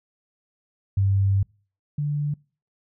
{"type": "tone pair in turn", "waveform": "sine", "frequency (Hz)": [98, 146.55], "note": ["G2", "D3"], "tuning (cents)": [0, -3], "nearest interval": "perfect fifth", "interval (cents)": 697, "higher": "second", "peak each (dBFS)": [-17, -22], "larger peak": "first", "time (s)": [[0.97, 1.43], [1.98, 2.34]], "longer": "first", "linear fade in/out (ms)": 5, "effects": ["noise-tail reverb RT60 0.4 s tail -26 dB re dry"]}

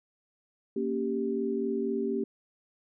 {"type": "chord", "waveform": "sine", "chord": "G diminished", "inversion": "first", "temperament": "equal", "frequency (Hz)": [233.1, 277.2, 392], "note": ["Bb3", "Db4", "G4"], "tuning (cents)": [0, 0, 0], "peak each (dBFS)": [-32, -34, -30], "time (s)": [0.76, 2.24], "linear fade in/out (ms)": 5, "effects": []}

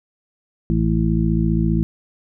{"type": "harmonic tone", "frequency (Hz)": 55, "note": "A1", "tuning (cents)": 0, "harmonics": [1, 2, 3, 4, 6], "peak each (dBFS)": [-21, -25, -19, -22, -24], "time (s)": [0.7, 1.83], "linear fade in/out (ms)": 0, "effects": []}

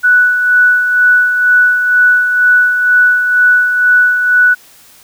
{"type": "tone with tremolo", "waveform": "sine", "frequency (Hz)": 1480, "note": "F#6", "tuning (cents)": 0, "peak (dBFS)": -4, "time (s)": [0.03, 4.55], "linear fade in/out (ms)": 20, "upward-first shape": "sine", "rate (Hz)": 2.1, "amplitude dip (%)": 50, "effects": ["white hiss -42 dBFS RMS until 5.03 s"]}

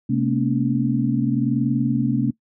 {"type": "tone cluster", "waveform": "sine", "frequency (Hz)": [130.8, 220, 240.9, 281.6], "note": ["C3", "A3", "B3", "C#4"], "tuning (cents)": [0, 0, -43, 27], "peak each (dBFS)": -23, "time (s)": [0.09, 2.31], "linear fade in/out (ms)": 10, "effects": ["noise-tail reverb RT60 0.1 s tail -20 dB re dry"]}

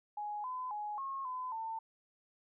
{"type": "tone with pitch steps", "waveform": "sine", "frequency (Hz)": [834, 1014, 837, 1084, 1014, 896], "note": ["G#5", "B5", "G#5", "C#6", "B5", "A5"], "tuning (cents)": [7, 45, 13, -39, 45, 31], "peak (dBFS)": -37, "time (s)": [0.17, 1.79], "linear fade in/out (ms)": 5, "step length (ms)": 270, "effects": []}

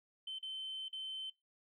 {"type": "tone with dropouts", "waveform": "sine", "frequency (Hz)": 3080, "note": "G7", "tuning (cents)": -31, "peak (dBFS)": -39, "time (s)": [0.27, 1.3], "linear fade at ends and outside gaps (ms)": 5, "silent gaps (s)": [[0.387, 0.427], [0.884, 0.928]], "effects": ["noise-tail reverb RT60 0.2 s tail -22 dB re dry", "tanh soft clip ceiling -37 dBFS"]}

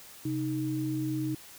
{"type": "tone pair together", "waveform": "sine", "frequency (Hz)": [132.21, 311.1], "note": ["C3", "D#4"], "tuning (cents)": [18, 0], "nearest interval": "octave + minor third", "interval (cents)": 1482, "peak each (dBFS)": [-33, -30], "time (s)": [0.25, 1.35], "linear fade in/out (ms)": 5, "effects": ["white hiss -50 dBFS RMS until 1.58 s"]}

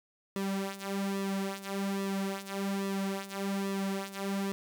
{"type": "tone with flanger", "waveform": "sawtooth", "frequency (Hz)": 196, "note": "G3", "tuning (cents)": 0, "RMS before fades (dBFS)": -34, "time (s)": [0.36, 4.52], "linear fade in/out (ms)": 0, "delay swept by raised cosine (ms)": [1.3, 5.1], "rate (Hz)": 1.2, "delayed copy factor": -0.7, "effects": ["11-bit"]}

